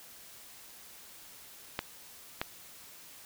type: clicks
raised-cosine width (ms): 0.3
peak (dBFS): -15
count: 2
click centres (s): 1.791 / 2.415
effects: white hiss -52 dBFS RMS until 3.25 s